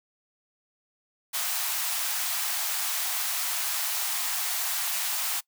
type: high-pass noise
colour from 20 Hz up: white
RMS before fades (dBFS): -29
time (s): 1.33-5.41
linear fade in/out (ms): 20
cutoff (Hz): 650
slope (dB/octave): 96
effects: noise-tail reverb RT60 0.1 s tail -23 dB re dry